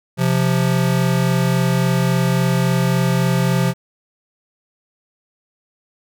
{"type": "tone pair together", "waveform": "square", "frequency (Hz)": [130.9, 174.5], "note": ["C3", "F3"], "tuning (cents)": [1, -1], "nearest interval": "perfect fourth", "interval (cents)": 498, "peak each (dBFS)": -18, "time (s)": [0.17, 3.74], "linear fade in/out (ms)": 50, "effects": []}